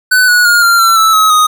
square tone with pitch steps, 1502 / 1462.6 / 1424.3 / 1386.9 / 1350.6 / 1315.1 / 1280.7 / 1247.1 Hz, F#6 / F#6 / F6 / F6 / E6 / E6 / D#6 / D#6, +26 / -20 / +34 / -12 / +42 / -4 / +50 / +4 cents, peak -6 dBFS, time 0.11-1.47 s, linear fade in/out 10 ms, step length 170 ms, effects 7-bit

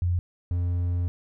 sine / triangle tone pair in turn, 88.2 / 87.88 Hz, F2 / F2, +18 / +11 cents, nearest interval unison, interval 7 cents, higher first, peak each -21 dBFS, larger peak neither, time 0.02-0.19 / 0.51-1.08 s, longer second, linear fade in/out 0 ms, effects none

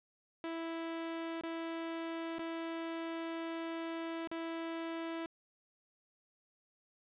sawtooth tone with dropouts, 329.6 Hz, E4, in tune, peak -34 dBFS, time 0.44-5.26 s, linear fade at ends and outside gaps 1 ms, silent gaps 1.411-1.435 / 2.384-2.392 / 4.274-4.314 s, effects resampled to 8000 Hz + 12-bit

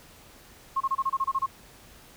sine tone bursts, 1077 Hz, C6, 50 cents sharp, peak -22 dBFS, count 10, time 0.76-1.463 s, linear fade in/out 10 ms, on 46 ms, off 27 ms, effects pink hiss -52 dBFS RMS until 2.16 s

